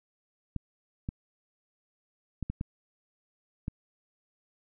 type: clicks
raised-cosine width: 5 ms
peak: -20 dBFS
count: 6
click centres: 0.563 / 1.089 / 2.427 / 2.5 / 2.611 / 3.681 s
effects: none